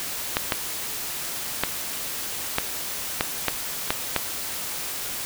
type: clicks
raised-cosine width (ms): 0.3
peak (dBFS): -4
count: 8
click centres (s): 0.369 / 0.522 / 1.636 / 2.584 / 3.209 / 3.483 / 3.905 / 4.163
effects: white hiss -31 dBFS RMS until 5.25 s